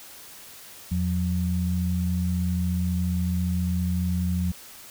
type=tone pair together; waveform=sine; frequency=84.5 / 179.05 Hz; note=E2 / F3; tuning=+43 / +43 cents; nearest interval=octave + minor second; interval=1300 cents; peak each=-25 dBFS; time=0.91-4.52 s; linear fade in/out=10 ms; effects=white hiss -45 dBFS RMS until 4.9 s